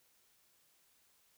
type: silence
effects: white hiss -71 dBFS RMS until 1.37 s